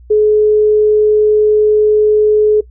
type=tone; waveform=sine; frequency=424.9 Hz; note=G#4; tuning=40 cents sharp; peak=-6 dBFS; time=0.1-2.61 s; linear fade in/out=10 ms; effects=noise-tail reverb RT60 0.1 s tail -20 dB re dry + added 60 Hz sine -36 dBFS peak until 2.7 s